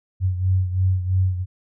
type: beating tone pair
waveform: sine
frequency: 92.5 / 95.5 Hz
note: F#2 / G2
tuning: 0 / -45 cents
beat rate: 3 Hz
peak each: -18 / -24 dBFS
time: 0.2-1.46 s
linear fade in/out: 50 ms
effects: none